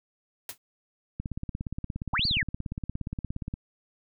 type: noise with exponential decay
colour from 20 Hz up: white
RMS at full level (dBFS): -32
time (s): 0.49-0.58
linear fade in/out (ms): 2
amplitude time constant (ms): 18
type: click train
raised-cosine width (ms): 5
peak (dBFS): -20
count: 41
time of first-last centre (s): 1.2-3.539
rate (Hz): 17.1
type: linear two-way sweep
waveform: sine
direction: up then down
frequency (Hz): 587.3 to 4756 to 1513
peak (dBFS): -24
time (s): 2.13-2.43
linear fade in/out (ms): 10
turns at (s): 2.26
effects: none